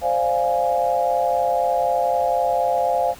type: chord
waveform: sine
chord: D half-diminished seventh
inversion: third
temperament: equal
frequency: 523.3 / 587.3 / 698.5 / 830.6 Hz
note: C5 / D5 / F5 / Ab5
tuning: 0 / 0 / 0 / 0 cents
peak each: -23 / -26 / -20 / -24 dBFS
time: 0.01-3.15 s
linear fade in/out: 50 ms
effects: pink hiss -43 dBFS RMS until 3.19 s